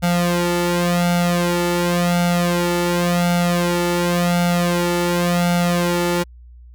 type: tone with flanger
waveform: sawtooth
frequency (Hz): 174.61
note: F3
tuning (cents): 0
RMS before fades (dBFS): -18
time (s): 0.02-6.24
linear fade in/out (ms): 20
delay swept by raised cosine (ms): 1.4 to 2.27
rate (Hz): 0.91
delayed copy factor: +0.85
effects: added 60 Hz sine -39 dBFS peak until 6.74 s